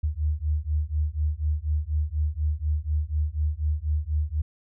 sine beating tone pair, 74 / 78.1 Hz, D2 / D#2, +14 / +7 cents, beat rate 4.1 Hz, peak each -26 dBFS, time 0.03-4.42 s, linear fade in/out 10 ms, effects none

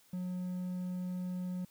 triangle tone, 181.4 Hz, F#3, 34 cents flat, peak -33 dBFS, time 0.13-1.65 s, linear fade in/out 5 ms, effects white hiss -65 dBFS RMS until 1.7 s

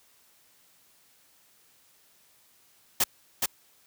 white noise with echo, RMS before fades -23 dBFS, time 3-3.04 s, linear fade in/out 5 ms, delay 420 ms, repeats 1, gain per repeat -3 dB, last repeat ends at 3.46 s, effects white hiss -62 dBFS RMS until 3.86 s + high-pass 60 Hz 12 dB/octave

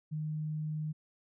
sine tone, 153.9 Hz, D#3, 19 cents flat, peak -33 dBFS, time 0.11-0.93 s, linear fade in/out 20 ms, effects none

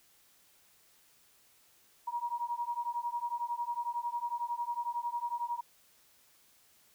sine beating tone pair, 947 / 958 Hz, A#5 / A#5, +27 / +47 cents, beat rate 11 Hz, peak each -36 / -36 dBFS, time 2.07-5.61 s, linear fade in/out 10 ms, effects white hiss -65 dBFS RMS until 6.94 s

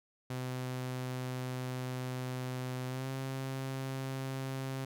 sawtooth tone with pitch glide, 127.6 to 133.17 Hz, C3 to C3, -43 to +31 cents, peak -32 dBFS, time 0.3-4.85 s, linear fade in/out 5 ms, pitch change +74 cents, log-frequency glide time 2.87-3.1 s, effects none

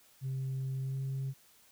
sine tone with pitch glide, 132.8 to 134.5 Hz, C3 to C3, +26 to +48 cents, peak -31 dBFS, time 0.21-1.34 s, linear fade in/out 50 ms, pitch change +22 cents, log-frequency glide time 0.84-0.95 s, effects tanh soft clip ceiling -31 dBFS + white hiss -63 dBFS RMS until 1.71 s

